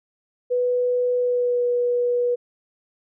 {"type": "tone with pitch glide", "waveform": "sine", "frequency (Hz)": [493.9, 486.5], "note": ["B4", "B4"], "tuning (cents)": [0, -26], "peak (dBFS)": -18, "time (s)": [0.5, 2.36], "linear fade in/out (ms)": 20, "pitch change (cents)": -26, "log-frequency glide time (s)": [1.17, 1.65], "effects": []}